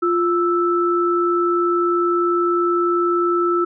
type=tone pair together; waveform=sine; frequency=349.2 / 1318.5 Hz; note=F4 / E6; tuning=0 / 0 cents; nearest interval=octave + major seventh; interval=2300 cents; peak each=-17 / -19 dBFS; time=0.02-3.65 s; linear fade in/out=10 ms; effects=none